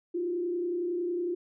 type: tone with frequency modulation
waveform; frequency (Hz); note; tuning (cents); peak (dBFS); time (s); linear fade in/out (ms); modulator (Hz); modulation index
sine; 350.4; F4; +6; -28; 0.14-1.35; 10; 30.9; 0.55
effects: none